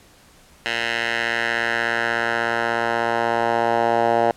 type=tone with band-pass filter sweep; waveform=10% pulse; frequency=116.54 Hz; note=A#2; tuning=in tune; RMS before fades=-21 dBFS; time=0.66-4.31 s; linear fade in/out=0 ms; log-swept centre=2400 to 750 Hz; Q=2; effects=pink hiss -51 dBFS RMS until 4.36 s + low-pass 12000 Hz 12 dB/octave